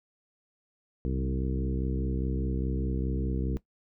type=harmonic tone with a mistuned harmonic; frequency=64.9 Hz; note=C2; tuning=13 cents flat; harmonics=1 / 2 / 3 / 4 / 5 / 6 / 7; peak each=-30 / -34 / -36 / -38 / -38 / -42 / -40 dBFS; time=1.05-3.57 s; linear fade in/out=0 ms; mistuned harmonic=2; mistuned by=+34 cents; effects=noise-tail reverb RT60 0.1 s tail -17 dB re dry